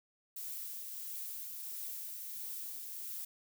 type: noise with tremolo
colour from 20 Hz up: violet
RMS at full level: -42 dBFS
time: 0.36-3.25 s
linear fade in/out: 5 ms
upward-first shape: triangle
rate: 1.5 Hz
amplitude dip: 30%
effects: none